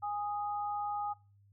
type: tone pair together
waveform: sine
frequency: 824.6 / 1244.5 Hz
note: G#5 / D#6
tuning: -13 / 0 cents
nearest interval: perfect fifth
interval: 713 cents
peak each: -34 / -40 dBFS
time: 0.02-1.14 s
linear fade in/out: 20 ms
effects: noise-tail reverb RT60 0.3 s tail -22 dB re dry + added 100 Hz sine -61 dBFS peak until 1.52 s